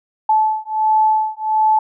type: beating tone pair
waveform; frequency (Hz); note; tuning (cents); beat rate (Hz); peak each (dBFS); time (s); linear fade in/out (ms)
sine; 867 / 868.4; A5 / A5; -26 / -23; 1.4; -16; 0.29-1.79; 5
effects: none